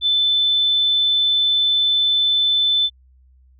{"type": "tone", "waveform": "sine", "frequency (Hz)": 3520, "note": "A7", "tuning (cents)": 0, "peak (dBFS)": -14, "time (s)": [0.01, 2.9], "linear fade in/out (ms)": 50, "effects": ["added 64 Hz sine -49 dBFS peak until 3.59 s"]}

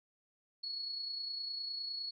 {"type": "tone with amplitude modulation", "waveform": "sine", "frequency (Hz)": 4365, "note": "C#8", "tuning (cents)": -28, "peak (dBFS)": -36, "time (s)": [0.63, 2.11], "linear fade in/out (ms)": 10, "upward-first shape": "sine", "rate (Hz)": 29.8, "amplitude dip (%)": 40, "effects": []}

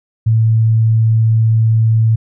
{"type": "tone", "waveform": "sine", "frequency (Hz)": 111.9, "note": "A2", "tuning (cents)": 30, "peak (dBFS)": -8, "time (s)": [0.26, 2.16], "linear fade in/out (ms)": 10, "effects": []}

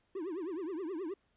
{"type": "tone with vibrato", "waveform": "triangle", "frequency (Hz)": 349.2, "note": "F4", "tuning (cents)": 0, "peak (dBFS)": -34, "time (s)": [0.15, 1.14], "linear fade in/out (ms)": 5, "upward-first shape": "triangle", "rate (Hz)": 9.5, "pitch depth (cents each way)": 280, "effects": ["pink hiss -75 dBFS RMS until 1.36 s", "resampled to 8000 Hz"]}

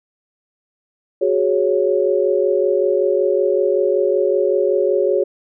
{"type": "chord", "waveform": "sine", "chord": "F# suspended second", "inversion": "none", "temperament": "equal", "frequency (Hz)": [370, 415.3, 554.4], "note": ["F#4", "G#4", "C#5"], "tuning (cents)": [0, 0, 0], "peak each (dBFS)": -18, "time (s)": [1.21, 5.24], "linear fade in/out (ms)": 10, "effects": []}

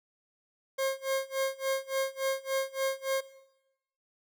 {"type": "tone with tremolo", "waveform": "40% pulse", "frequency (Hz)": 536, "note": "C5", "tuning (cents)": 42, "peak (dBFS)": -25, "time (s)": [0.78, 3.21], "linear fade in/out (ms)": 10, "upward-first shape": "sine", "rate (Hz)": 3.5, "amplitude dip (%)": 100, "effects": ["noise-tail reverb RT60 0.9 s tail -17 dB re dry"]}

